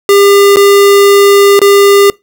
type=tone with dropouts; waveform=square; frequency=401.1 Hz; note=G4; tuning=40 cents sharp; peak=-3 dBFS; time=0.09-2.1 s; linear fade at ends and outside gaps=1 ms; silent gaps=0.56-0.569 / 1.592-1.616 s; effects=noise-tail reverb RT60 0.2 s tail -23 dB re dry